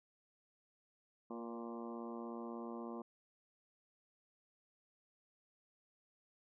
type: harmonic tone with a mistuned harmonic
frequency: 116.54 Hz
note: A#2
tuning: in tune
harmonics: 2 / 3 / 4 / 5 / 6 / 7 / 8 / 9 / 10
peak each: -46 / -49 / -52 / -55 / -56 / -58 / -59 / -54 / -60 dBFS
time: 1.3-3.02 s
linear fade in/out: 5 ms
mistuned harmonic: 4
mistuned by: +21 cents
effects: none